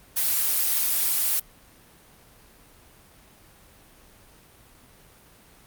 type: noise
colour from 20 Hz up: blue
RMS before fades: -23 dBFS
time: 0.16-1.4 s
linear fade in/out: 10 ms
effects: pink hiss -53 dBFS RMS until 5.66 s + Opus 32 kbps